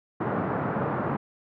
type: band-pass noise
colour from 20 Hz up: pink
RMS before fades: -28 dBFS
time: 0.2-1.17 s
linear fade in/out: 10 ms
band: 120 to 1400 Hz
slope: 24 dB/octave
effects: none